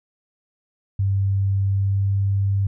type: tone with pitch glide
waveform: sine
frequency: 98 to 98.74 Hz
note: G2 to G2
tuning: 0 to +13 cents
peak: -17 dBFS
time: 0.99-2.67 s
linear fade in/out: 5 ms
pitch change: +13 cents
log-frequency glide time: 1.66-2.14 s
effects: none